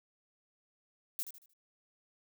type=noise with echo; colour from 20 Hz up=violet; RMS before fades=-36 dBFS; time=1.19-1.23 s; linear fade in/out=0 ms; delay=76 ms; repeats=4; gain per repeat=-9 dB; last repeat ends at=1.534 s; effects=none